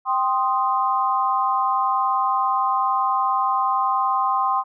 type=chord; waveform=sine; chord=C minor; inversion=second; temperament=equal; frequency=784 / 1046.5 / 1244.5 Hz; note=G5 / C6 / Eb6; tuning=0 / 0 / 0 cents; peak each=-23 / -20 / -25 dBFS; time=0.05-4.64 s; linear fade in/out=50 ms; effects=none